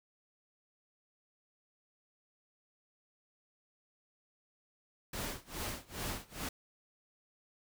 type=noise with tremolo; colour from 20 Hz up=pink; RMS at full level=-38 dBFS; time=5.13-6.49 s; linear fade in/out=5 ms; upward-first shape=sine; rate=2.4 Hz; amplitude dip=95%; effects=none